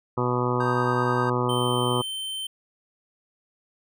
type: harmonic tone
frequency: 123.47 Hz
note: B2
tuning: in tune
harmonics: 1 / 2 / 3 / 4 / 5 / 6 / 7 / 8 / 9 / 10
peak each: -27 / -30 / -28 / -30 / -38 / -39 / -33 / -31 / -33 / -32 dBFS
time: 0.17-2.02 s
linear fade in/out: 10 ms
type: chord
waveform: triangle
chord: Eb major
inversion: second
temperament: equal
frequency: 932.3 / 1244.5 / 1568 Hz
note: Bb5 / Eb6 / G6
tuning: 0 / 0 / 0 cents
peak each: -30 dBFS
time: 0.6-1.3 s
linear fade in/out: 5 ms
type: tone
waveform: square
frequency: 3100 Hz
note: G7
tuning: 20 cents flat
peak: -30 dBFS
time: 1.49-2.47 s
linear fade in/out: 5 ms
effects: none